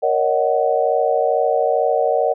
sine chord, D# minor seventh, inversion second, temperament just, 466.7 / 560 / 622.3 / 746.7 Hz, A#4 / C#5 / D#5 / F#5, +2 / +18 / 0 / +16 cents, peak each -20 dBFS, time 0.02-2.34 s, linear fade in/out 20 ms, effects none

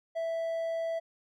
triangle tone, 659.3 Hz, E5, in tune, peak -28 dBFS, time 0.15-1 s, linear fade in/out 20 ms, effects none

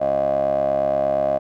15% pulse tone with band-pass filter, 68.5 Hz, C#2, 20 cents flat, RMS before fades -20 dBFS, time 0-1.39 s, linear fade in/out 20 ms, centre 620 Hz, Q 9.7, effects none

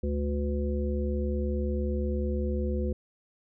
harmonic tone with a mistuned harmonic, 72.6 Hz, D2, 19 cents flat, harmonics 1 / 3 / 5 / 7, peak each -28 / -33 / -35 / -36 dBFS, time 0.03-2.93 s, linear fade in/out 5 ms, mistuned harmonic 7, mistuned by -19 cents, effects none

